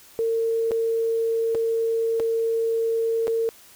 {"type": "tone with dropouts", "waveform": "sine", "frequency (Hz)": 454.8, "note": "A#4", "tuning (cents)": -43, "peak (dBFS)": -20, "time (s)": [0.19, 3.49], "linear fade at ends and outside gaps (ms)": 0, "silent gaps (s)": [[0.71, 0.717], [1.548, 1.552], [2.198, 2.202], [3.271, 3.279]], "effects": ["white hiss -50 dBFS RMS until 3.75 s"]}